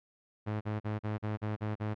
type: tone bursts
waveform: sawtooth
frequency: 106.5 Hz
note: G#2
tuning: 44 cents sharp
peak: -28 dBFS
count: 8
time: 0.46-1.947 s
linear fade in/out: 20 ms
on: 150 ms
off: 41 ms
effects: low-pass 2000 Hz 12 dB/octave